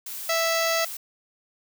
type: noise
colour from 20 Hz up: blue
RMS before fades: -35 dBFS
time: 0.06-0.97 s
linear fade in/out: 5 ms
type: harmonic tone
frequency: 659 Hz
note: E5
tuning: 1 cent flat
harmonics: 1 / 2 / 3 / 4 / 5 / 6 / 7 / 8 / 9 / 10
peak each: -25 / -29 / -29 / -33 / -36 / -36 / -33 / -35 / -39 / -34 dBFS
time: 0.29-0.85 s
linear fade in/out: 5 ms
effects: none